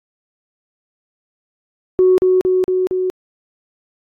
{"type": "tone with echo", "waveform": "sine", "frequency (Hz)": 370, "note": "F#4", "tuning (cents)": 0, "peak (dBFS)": -7, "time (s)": [1.99, 2.18], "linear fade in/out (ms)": 0, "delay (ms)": 230, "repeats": 4, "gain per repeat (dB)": -2, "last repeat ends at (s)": 3.1, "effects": ["tanh soft clip ceiling -4 dBFS", "AAC 48 kbps"]}